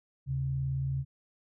sine tone pair together, 75.26 / 134.1 Hz, D2 / C3, +43 / +43 cents, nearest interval minor seventh, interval 1000 cents, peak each -38 / -29 dBFS, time 0.26-1.05 s, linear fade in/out 50 ms, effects none

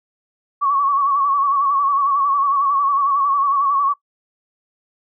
sine tone with vibrato, 1120 Hz, C#6, 18 cents sharp, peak -14 dBFS, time 0.61-3.94 s, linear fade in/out 20 ms, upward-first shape sine, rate 11 Hz, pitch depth 60 cents each way, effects noise-tail reverb RT60 0.1 s tail -21 dB re dry

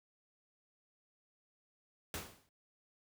pink noise with exponential decay, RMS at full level -38 dBFS, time 2.14-2.49 s, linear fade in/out 1 ms, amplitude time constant 75 ms, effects high-pass 60 Hz 12 dB/octave

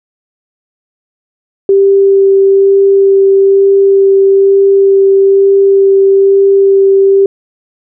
sine tone with vibrato, 392 Hz, G4, in tune, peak -3 dBFS, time 1.69-7.26 s, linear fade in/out 2 ms, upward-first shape sine, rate 1.1 Hz, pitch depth 8 cents each way, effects none

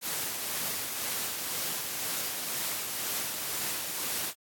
white noise with tremolo, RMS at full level -32 dBFS, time 0.01-4.34 s, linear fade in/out 50 ms, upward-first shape sine, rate 2 Hz, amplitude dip 30%, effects high-pass 100 Hz 12 dB/octave + AAC 64 kbps

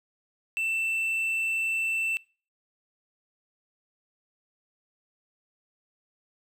triangle tone with quantisation, 2669 Hz, E7, 21 cents sharp, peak -24 dBFS, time 0.57-2.17 s, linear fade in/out 0 ms, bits 9, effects noise-tail reverb RT60 0.4 s tail -25 dB re dry

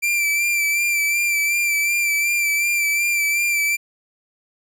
45% pulse tone with vibrato, 2349 Hz, D7, in tune, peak -17 dBFS, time 0.02-3.77 s, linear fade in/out 20 ms, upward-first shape sine, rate 2.7 Hz, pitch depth 32 cents each way, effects none

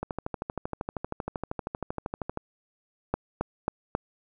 two click trains, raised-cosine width 1 ms, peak -17 / -11 dBFS, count 31 / 4, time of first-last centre 0.03-2.374 / 3.14-3.951 s, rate 12.8 / 3.7 Hz, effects none

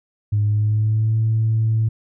sine tone with pitch glide, 104.3 to 111.14 Hz, G#2 to A2, +8 to +18 cents, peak -14 dBFS, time 0.32-1.89 s, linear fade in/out 10 ms, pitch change +110 cents, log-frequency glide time 0.43-1.18 s, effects tanh soft clip ceiling -11 dBFS

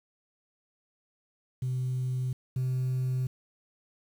sine tone pair in turn, 127.7 / 128.59 Hz, C3 / C3, -42 / -30 cents, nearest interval unison, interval 12 cents, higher second, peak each -26 / -24 dBFS, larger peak second, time 1.62-2.33 / 2.56-3.27 s, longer neither, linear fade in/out 5 ms, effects tanh soft clip ceiling -25 dBFS + 9-bit

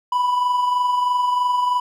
triangle tone pair together, 987.8 / 1010.9 Hz, B5 / B5, 0 / +40 cents, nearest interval unison, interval 40 cents, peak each -15 / -26 dBFS, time 0.12-1.8 s, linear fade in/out 5 ms, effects none

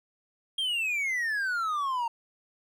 triangle exponential sweep, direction down, 3252 to 912 Hz, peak -25 dBFS, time 0.58-2.08 s, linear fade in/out 5 ms, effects none

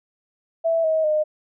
sine tone with pitch steps, 659.3 / 635.4 / 612.3 Hz, E5 / D#5 / D#5, 0 / +36 / -28 cents, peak -17 dBFS, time 0.64-1.24 s, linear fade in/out 20 ms, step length 200 ms, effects none

